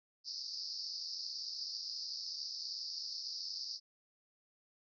white band-pass noise, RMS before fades -43 dBFS, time 0.24-3.8 s, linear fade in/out 50 ms, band 4500 to 5300 Hz, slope 96 dB/octave, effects none

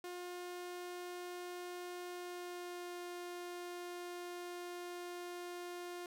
sawtooth tone with pitch glide, 356 to 352.9 Hz, F4 to F4, +33 to +18 cents, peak -40 dBFS, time 0.04-6.06 s, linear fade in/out 2 ms, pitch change -15 cents, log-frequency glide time 2.1-2.99 s, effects none

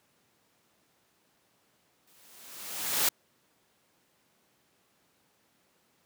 white noise with exponential growth, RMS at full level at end -24 dBFS, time 2.07-3.09 s, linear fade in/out 5 ms, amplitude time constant 220 ms, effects pink hiss -69 dBFS RMS until 6.05 s + high-pass 150 Hz 12 dB/octave

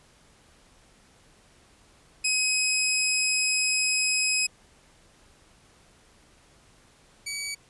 15% pulse tone pair in turn, 2534 / 2275 Hz, D#7 / C#7, +31 / +44 cents, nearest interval major second, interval 187 cents, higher first, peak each -15 / -24 dBFS, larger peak first, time 2.24-4.47 / 7.26-7.55 s, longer first, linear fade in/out 10 ms, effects pink hiss -58 dBFS RMS until 7.69 s + resampled to 24000 Hz

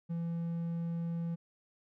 triangle tone, 168.2 Hz, E3, 35 cents sharp, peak -31 dBFS, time 0.09-1.36 s, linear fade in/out 20 ms, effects none

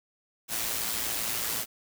white noise with amplitude modulation, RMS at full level -29 dBFS, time 0.48-1.66 s, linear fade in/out 50 ms, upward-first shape sine, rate 113 Hz, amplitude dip 45%, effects none

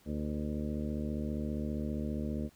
harmonic tone with a mistuned harmonic, 75 Hz, D2, 37 cents sharp, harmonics 1 / 2 / 3 / 4 / 5 / 6 / 7 / 8, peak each -38 / -41 / -36 / -42 / -46 / -49 / -48 / -48 dBFS, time 0.05-2.5 s, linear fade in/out 50 ms, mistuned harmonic 7, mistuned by -48 cents, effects pink hiss -64 dBFS RMS until 2.55 s

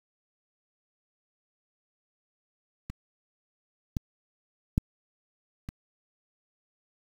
clicks, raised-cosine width 5 ms, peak -25 / -16 / -10 / -25 dBFS, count 4, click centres 2.9 / 3.968 / 4.779 / 5.689 s, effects 7-bit

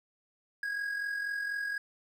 triangle tone with amplitude modulation, 1645 Hz, G#6, 17 cents flat, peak -28 dBFS, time 0.63-1.78 s, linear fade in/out 2 ms, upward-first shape sine, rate 44.1 Hz, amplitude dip 50%, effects 11-bit

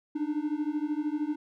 triangle beating tone pair, 293.8 / 306.8 Hz, D4 / D#4, +1 / -24 cents, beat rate 13 Hz, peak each -29 dBFS, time 0.15-1.36 s, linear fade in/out 10 ms, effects none

